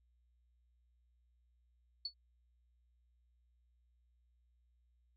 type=tone with exponential decay; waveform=sine; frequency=4435 Hz; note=C#8; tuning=in tune; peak=-34 dBFS; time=2.05-2.14 s; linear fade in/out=5 ms; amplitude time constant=18 ms; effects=added 60 Hz sine -70 dBFS peak until 5.16 s

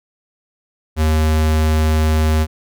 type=tone; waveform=square; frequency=78.1 Hz; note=D#2; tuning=7 cents sharp; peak=-13 dBFS; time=0.96-2.47 s; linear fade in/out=50 ms; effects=none

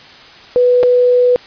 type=tone with dropouts; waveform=sine; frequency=493.9 Hz; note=B4; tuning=in tune; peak=-7 dBFS; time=0.56-1.36 s; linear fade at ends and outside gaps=0 ms; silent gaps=0.83-0.834 s; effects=white hiss -38 dBFS RMS until 1.46 s + resampled to 11025 Hz

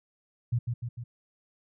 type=tone with echo; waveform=sine; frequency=119.2 Hz; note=A#2; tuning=39 cents sharp; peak=-23 dBFS; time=0.52-0.59 s; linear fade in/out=10 ms; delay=150 ms; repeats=3; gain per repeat=-4 dB; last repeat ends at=1.04 s; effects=none

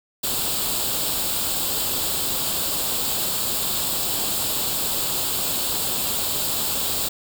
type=noise with comb filter; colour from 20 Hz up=white; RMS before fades=-24 dBFS; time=0.23-7.09 s; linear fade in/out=10 ms; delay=0.25 ms; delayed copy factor=+0.65; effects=none

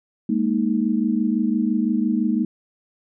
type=chord; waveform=sine; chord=Ab suspended second; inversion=none; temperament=just; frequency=207.7 / 233.6 / 311.5 Hz; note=Ab3 / Bb3 / Eb4; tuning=0 / +4 / +2 cents; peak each=-22 / -21 / -24 dBFS; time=0.29-2.45 s; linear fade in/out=5 ms; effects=none

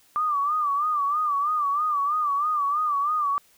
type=tone with vibrato; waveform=sine; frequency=1180 Hz; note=D6; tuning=8 cents sharp; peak=-21 dBFS; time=0.16-3.38 s; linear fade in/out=0 ms; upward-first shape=sine; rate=3.1 Hz; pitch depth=96 cents each way; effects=white hiss -59 dBFS RMS until 3.57 s

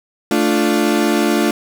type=chord; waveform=35% pulse; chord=D minor; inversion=second; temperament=equal; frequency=220 / 293.7 / 349.2 Hz; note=A3 / D4 / F4; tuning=0 / 0 / 0 cents; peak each=-16 dBFS; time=0.31-1.51 s; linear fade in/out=2 ms; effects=none

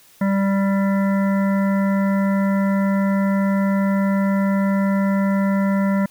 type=harmonic tone with a mistuned harmonic; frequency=196.2 Hz; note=G3; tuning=2 cents sharp; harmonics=1 / 3 / 5 / 7 / 9 / 10; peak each=-16 / -26 / -30 / -33 / -35 / -36 dBFS; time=0.21-6.06 s; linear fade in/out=5 ms; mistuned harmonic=10; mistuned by=+36 cents; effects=white hiss -51 dBFS RMS until 6.1 s

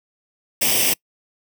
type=noise with comb filter; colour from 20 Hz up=white; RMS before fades=-18 dBFS; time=0.61-0.94 s; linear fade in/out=10 ms; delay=0.36 ms; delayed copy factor=+0.75; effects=noise-tail reverb RT60 0.1 s tail -26 dB re dry + high-pass 150 Hz 12 dB/octave

